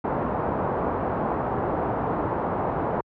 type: low-pass noise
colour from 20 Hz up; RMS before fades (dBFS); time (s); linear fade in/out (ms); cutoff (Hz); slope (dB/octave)
white; -26; 0.04-3.01; 5; 1000; 24
effects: high-pass 60 Hz 12 dB/octave